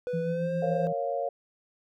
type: tone with pitch glide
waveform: triangle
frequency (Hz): 493.9 to 529.3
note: B4 to C5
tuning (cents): 0 to +20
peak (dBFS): -27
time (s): 0.07-0.87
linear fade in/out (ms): 0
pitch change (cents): +120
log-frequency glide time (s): 0.22-0.51
type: tone with tremolo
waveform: sine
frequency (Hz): 167.8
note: E3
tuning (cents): +31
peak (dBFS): -28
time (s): 0.13-0.93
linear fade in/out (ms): 10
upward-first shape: sine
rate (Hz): 7.3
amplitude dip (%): 45
type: chord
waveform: sine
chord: Bb minor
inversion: none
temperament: equal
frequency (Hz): 466.2 / 554.4 / 698.5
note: Bb4 / Db5 / F5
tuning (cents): 0 / 0 / 0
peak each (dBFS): -34 / -30 / -32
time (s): 0.62-1.29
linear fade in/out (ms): 5
effects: none